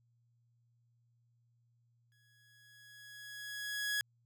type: tone with exponential growth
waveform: sawtooth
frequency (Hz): 1672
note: G#6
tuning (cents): +11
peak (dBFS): -28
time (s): 2.12-4.01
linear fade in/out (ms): 0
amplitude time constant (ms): 410
effects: added 118 Hz sine -70 dBFS peak until 4.25 s